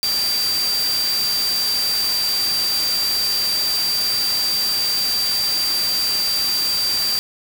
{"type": "tone in noise", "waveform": "sine", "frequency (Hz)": 4699, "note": "D8", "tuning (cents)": 0, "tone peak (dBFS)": -18, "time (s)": [0.03, 7.19], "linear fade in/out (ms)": 0, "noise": "white", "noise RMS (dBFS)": -26, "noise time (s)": [0.03, 7.19], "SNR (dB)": 5, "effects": []}